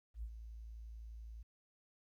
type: tone with ADSR envelope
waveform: sine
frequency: 55.8 Hz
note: A1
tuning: 25 cents sharp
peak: -39 dBFS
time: 0.14-1.43 s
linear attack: 88 ms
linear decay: 61 ms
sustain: -8 dB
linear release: 9 ms
effects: 13-bit